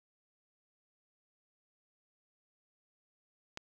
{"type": "click", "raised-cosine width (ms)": 0.2, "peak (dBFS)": -23, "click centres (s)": 3.574, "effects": []}